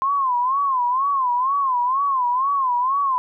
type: tone with vibrato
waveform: sine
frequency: 1046.5 Hz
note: C6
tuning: in tune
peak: -17 dBFS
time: 0.02-3.18 s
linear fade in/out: 0 ms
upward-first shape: sine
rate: 2.1 Hz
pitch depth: 140 cents each way
effects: none